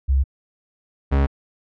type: tone pair in turn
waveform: sine / 40% pulse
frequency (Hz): 67.3 / 69.15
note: C2 / C#2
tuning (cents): +49 / -4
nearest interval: unison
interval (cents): 47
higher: second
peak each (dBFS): -14 / -14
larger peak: neither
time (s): 0.08-0.24 / 1.11-1.27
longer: neither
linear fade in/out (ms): 20
effects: low-pass 2000 Hz 12 dB/octave